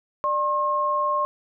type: tone pair together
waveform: sine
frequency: 594 / 1073.2 Hz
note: D5 / C6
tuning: +20 / +44 cents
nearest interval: minor seventh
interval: 1024 cents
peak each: -27 / -21 dBFS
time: 0.24-1.25 s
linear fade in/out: 0 ms
effects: none